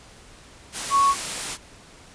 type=tone in noise; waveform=sine; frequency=1108.7 Hz; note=C#6; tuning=in tune; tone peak=-15 dBFS; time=0.9-1.15 s; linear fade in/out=50 ms; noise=white; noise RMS=-29 dBFS; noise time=0.72-1.58 s; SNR=+11 dB; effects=pink hiss -48 dBFS RMS until 2.14 s + resampled to 22050 Hz